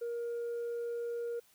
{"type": "tone with tanh clipping", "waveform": "sine", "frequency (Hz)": 471.5, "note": "A#4", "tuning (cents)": 20, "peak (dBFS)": -35, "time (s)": [0.01, 1.4], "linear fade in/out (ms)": 10, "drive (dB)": 1, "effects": ["white hiss -66 dBFS RMS until 1.54 s"]}